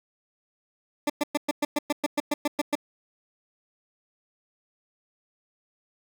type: tone bursts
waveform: 20% pulse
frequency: 293.7 Hz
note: D4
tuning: in tune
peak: -17 dBFS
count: 13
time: 1.07-2.754 s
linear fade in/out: 5 ms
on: 28 ms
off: 110 ms
effects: none